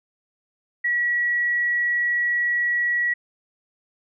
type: tone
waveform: sine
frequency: 1927 Hz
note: B6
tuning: 43 cents flat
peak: -19 dBFS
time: 0.84-3.14 s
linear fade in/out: 10 ms
effects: none